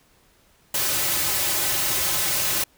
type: noise with comb filter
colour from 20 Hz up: white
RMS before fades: -23 dBFS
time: 0.74-2.64 s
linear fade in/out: 5 ms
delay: 4.3 ms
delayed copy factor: -0.95
effects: pink hiss -59 dBFS RMS until 2.77 s